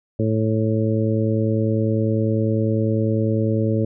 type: harmonic tone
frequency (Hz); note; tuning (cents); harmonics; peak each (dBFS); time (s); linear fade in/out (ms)
110; A2; 0; 1 / 2 / 3 / 4 / 5; -20 / -23 / -25 / -26 / -27; 0.19-3.85; 5
effects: none